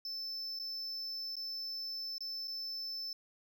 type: tone with dropouts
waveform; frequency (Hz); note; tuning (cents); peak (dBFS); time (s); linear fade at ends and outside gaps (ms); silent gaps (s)
triangle; 5280; E8; +2; -37; 0.05-3.13; 2; 0.59-0.597 / 1.356-1.366 / 2.182-2.206 / 2.474-2.479
effects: none

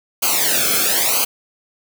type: noise with flanger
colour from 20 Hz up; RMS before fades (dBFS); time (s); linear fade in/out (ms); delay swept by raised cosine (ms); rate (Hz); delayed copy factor
white; -17; 0.22-1.25; 10; 0.55 to 1.07; 1; -0.95
effects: none

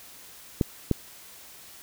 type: clicks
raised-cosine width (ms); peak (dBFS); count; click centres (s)
3; -8; 2; 0.612 / 0.913
effects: white hiss -48 dBFS RMS until 1.82 s

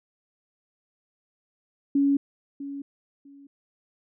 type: tone with echo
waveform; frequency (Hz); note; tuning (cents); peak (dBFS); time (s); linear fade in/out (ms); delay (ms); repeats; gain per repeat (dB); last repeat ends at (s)
sine; 280; C#4; +18; -18; 1.95-2.17; 5; 650; 2; -14; 3.47
effects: none

